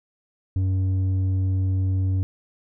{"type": "tone with low-pass filter", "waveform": "square", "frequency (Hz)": 94.4, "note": "F#2", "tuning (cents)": 35, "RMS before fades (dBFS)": -22, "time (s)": [0.56, 2.23], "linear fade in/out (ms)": 0, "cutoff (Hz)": 190, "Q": 1.7, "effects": []}